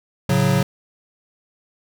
square chord, F# minor, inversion first, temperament equal with one note detuned, 110 / 138.59 / 183.3 Hz, A2 / C#3 / F#3, 0 / 0 / -16 cents, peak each -23 / -19 / -20 dBFS, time 0.29-0.63 s, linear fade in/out 5 ms, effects none

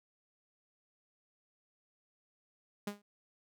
sawtooth tone with exponential decay, 204.7 Hz, G#3, 25 cents flat, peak -29 dBFS, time 2.87-3.02 s, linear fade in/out 5 ms, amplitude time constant 32 ms, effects none

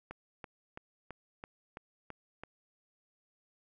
click train, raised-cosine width 0.5 ms, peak -28 dBFS, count 8, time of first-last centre 0.11-2.436 s, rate 3.01 Hz, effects none

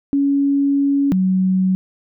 sine tone pair in turn, 280 / 187.21 Hz, C#4 / F#3, +18 / +21 cents, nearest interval perfect fifth, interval 697 cents, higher first, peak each -13 dBFS, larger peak neither, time 0.13-1.12 / 1.12-1.75 s, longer first, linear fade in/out 0 ms, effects none

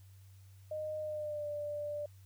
sine tone with pitch glide, 616 to 589.9 Hz, D#5 to D5, -17 to +8 cents, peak -36 dBFS, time 0.71-2.06 s, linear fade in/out 5 ms, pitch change -75 cents, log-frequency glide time 1-1.47 s, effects added 96 Hz sine -54 dBFS peak until 2.25 s + white hiss -69 dBFS RMS until 2.25 s

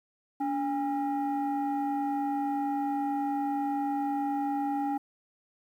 sine tone pair together, 286.7 / 811 Hz, D4 / G#5, -42 / -41 cents, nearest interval octave + tritone, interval 1801 cents, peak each -28 dBFS, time 0.4-4.98 s, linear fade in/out 10 ms, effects tanh soft clip ceiling -24 dBFS + 10-bit

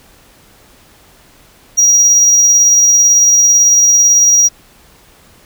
triangle tone with tremolo, 5740 Hz, F8, 47 cents sharp, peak -3 dBFS, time 1.77-4.49 s, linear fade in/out 20 ms, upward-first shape triangle, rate 18 Hz, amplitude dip 25%, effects pink hiss -45 dBFS RMS until 5.45 s

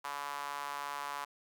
sawtooth tone with high-pass filter, 143 Hz, D3, 46 cents flat, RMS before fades -40 dBFS, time 0.04-1.25 s, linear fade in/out 10 ms, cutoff 1000 Hz, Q 3.6, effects none

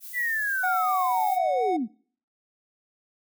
violet noise, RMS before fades -40 dBFS, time 0-1.39 s, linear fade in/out 50 ms
sine linear sweep, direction down, 2003 to 196 Hz, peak -24 dBFS, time 0.13-1.88 s, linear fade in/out 50 ms
triangle tone with vibrato, 740 Hz, F#5, in tune, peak -22 dBFS, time 0.63-1.77 s, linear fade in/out 10 ms, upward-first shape triangle, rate 4.2 Hz, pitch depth 15 cents each way
effects noise-tail reverb RT60 0.5 s tail -24 dB re dry

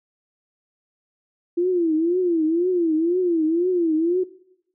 sine tone with vibrato, 339.3 Hz, F4, 50 cents flat, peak -17 dBFS, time 1.57-4.24 s, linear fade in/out 10 ms, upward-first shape triangle, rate 2 Hz, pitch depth 170 cents each way, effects noise-tail reverb RT60 0.8 s tail -20 dB re dry

